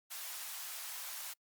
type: high-pass noise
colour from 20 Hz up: white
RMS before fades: -44 dBFS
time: 0.1-1.34 s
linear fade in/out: 20 ms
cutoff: 690 Hz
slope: 24 dB/octave
effects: noise-tail reverb RT60 0.1 s tail -26 dB re dry + Opus 48 kbps